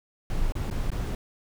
brown noise with dropouts, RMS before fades -27 dBFS, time 0.3-1.15 s, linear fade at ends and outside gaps 1 ms, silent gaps 0.522-0.553 / 0.701-0.711 / 0.903-0.917 s, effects none

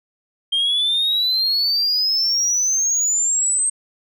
sine exponential sweep, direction up, 3177 to 8372 Hz, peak -14 dBFS, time 0.52-3.7 s, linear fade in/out 10 ms, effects tanh soft clip ceiling -14 dBFS

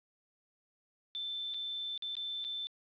sine tone with dropouts, 3539 Hz, A7, 9 cents sharp, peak -36 dBFS, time 1.15-2.67 s, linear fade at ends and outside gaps 0 ms, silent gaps 1.539-1.544 / 1.977-2.023 / 2.153-2.168 / 2.442-2.448 s, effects resampled to 11025 Hz + 11-bit

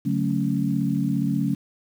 sine chord, D major seventh, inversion none, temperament equal with one note detuned, 143.15 / 185 / 220 / 277.2 Hz, D3 / F#3 / A3 / C#4, -44 / 0 / 0 / 0 cents, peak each -26 dBFS, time 0.05-1.55 s, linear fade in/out 10 ms, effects 8-bit

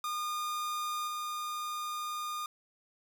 45% pulse tone with level steps, 1217 Hz, D#6, 39 cents flat, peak -33 / -35 dBFS, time 0.04-2.46 s, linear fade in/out 2 ms, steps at 1.07 s, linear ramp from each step 10 ms, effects none

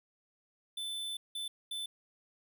square tone bursts at uneven times, 3520 Hz, A7, in tune, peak -37 dBFS, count 3, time 0.77-1.17 / 1.35-1.48 / 1.71-1.86 s, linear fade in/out 5 ms, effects none

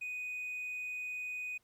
triangle tone, 2489 Hz, D#7, in tune, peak -35 dBFS, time 0.01-1.58 s, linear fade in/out 10 ms, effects tanh soft clip ceiling -32 dBFS + pink hiss -75 dBFS RMS until 1.63 s

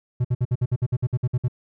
triangle tone bursts, 123.47 Hz, B2, in tune, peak -16 dBFS, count 13, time 0.2-1.483 s, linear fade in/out 10 ms, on 47 ms, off 56 ms, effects none

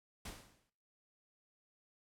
pink noise with exponential decay, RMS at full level -44 dBFS, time 0.25-0.7 s, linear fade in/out 5 ms, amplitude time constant 97 ms, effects noise-tail reverb RT60 0.8 s tail -26 dB re dry + low-pass 12000 Hz 12 dB/octave

